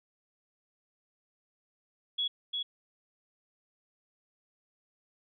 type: tone with echo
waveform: sine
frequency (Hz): 3361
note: G#7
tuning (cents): +20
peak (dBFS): -28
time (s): 2.18-2.28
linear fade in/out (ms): 10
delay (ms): 350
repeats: 1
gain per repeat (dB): -3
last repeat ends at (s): 2.63
effects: none